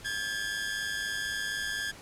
sawtooth tone pair together, 1609 / 1713 Hz, G6 / A6, +45 / -47 cents, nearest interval minor second, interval 108 cents, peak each -30 / -31 dBFS, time 0.04-1.92 s, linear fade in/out 20 ms, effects pink hiss -49 dBFS RMS until 2.01 s + low-pass 10000 Hz 12 dB/octave

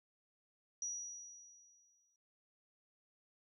sine tone with exponential decay, 5810 Hz, F#8, 32 cents flat, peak -37 dBFS, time 0.82-2.16 s, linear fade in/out 2 ms, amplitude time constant 290 ms, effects none

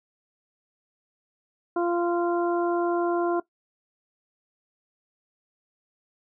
harmonic tone, 346.1 Hz, F4, 16 cents flat, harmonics 1 / 2 / 3 / 4, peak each -23 / -29 / -33 / -35 dBFS, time 1.76-3.4 s, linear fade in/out 5 ms, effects noise-tail reverb RT60 0.1 s tail -18 dB re dry

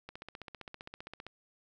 click train, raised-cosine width 0.3 ms, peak -28 dBFS, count 19, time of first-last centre 0.09-1.266 s, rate 15.3 Hz, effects none

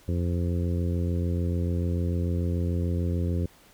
harmonic tone, 86.8 Hz, F2, 10 cents flat, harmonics 1 / 2 / 3 / 4 / 5 / 6, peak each -25 / -31 / -35 / -37 / -39 / -41 dBFS, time 0.08-3.46 s, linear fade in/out 5 ms, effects pink hiss -56 dBFS RMS until 3.73 s

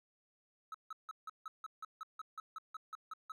triangle tone bursts, 1292 Hz, E6, 35 cents flat, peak -40 dBFS, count 15, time 0.72-3.32 s, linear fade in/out 2 ms, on 24 ms, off 160 ms, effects none

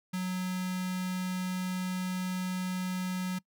square tone with notch filter, 184.1 Hz, F#3, 8 cents flat, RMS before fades -33 dBFS, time 0.13-3.39 s, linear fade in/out 10 ms, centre 480 Hz, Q 0.69, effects noise-tail reverb RT60 0.1 s tail -23 dB re dry

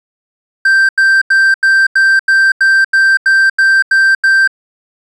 triangle tone bursts, 1568 Hz, G6, in tune, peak -4 dBFS, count 12, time 0.65-4.476 s, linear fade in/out 5 ms, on 240 ms, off 86 ms, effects resampled to 24000 Hz

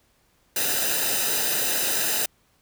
white noise with comb filter, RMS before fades -24 dBFS, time 0.56-2.26 s, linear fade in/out 5 ms, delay 0.9 ms, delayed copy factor -0.7, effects pink hiss -64 dBFS RMS until 2.61 s

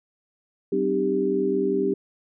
sine tone cluster, 192 / 259.3 / 304.1 / 394.1 Hz, G3 / C4 / D#4 / G4, -36 / -15 / -40 / +9 cents, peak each -30 / -28 / -28 / -22 dBFS, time 0.72-1.94 s, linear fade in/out 5 ms, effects none

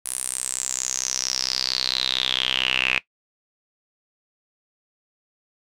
sawtooth tone with band-pass filter sweep, 64.4 Hz, C2, 27 cents flat, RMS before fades -25 dBFS, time 0.05-2.99 s, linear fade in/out 10 ms, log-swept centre 10000 to 2500 Hz, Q 7.9, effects noise-tail reverb RT60 0.1 s tail -18 dB re dry

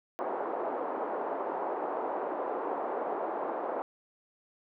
white band-pass noise, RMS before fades -34 dBFS, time 0.19-3.82 s, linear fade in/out 0 ms, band 330 to 930 Hz, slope 24 dB/octave, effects none

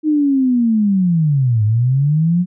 sine linear two-way sweep, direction down then up, 312.7 to 103.83 to 182.8 Hz, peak -11 dBFS, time 0.03-2.46 s, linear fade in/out 50 ms, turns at 1.64 s, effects none

